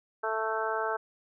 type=harmonic tone; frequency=220.6 Hz; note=A3; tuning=5 cents sharp; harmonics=2 / 3 / 4 / 5 / 6 / 7; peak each=-34 / -35 / -34 / -38 / -35 / -36 dBFS; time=0.23-0.97 s; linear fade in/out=10 ms; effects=none